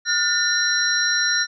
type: tone cluster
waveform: sine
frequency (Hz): 1431 / 1799 / 4035 / 5610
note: F6 / A6 / B7 / F8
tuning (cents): +42 / +38 / +36 / +7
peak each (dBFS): -23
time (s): 0.05-1.47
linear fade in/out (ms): 50
effects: none